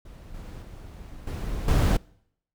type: noise with level steps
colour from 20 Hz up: brown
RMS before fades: -44 / -39 / -42 / -31 / -19 dBFS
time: 0.05-1.97 s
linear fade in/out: 5 ms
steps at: 0.34 / 0.62 / 1.27 / 1.68 s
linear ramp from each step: 2 ms
effects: noise-tail reverb RT60 0.7 s tail -25 dB re dry